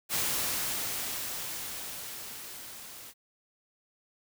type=noise with level ramp; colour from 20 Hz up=white; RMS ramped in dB=-29 to -47 dBFS; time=0.09-3.14 s; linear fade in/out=50 ms; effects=none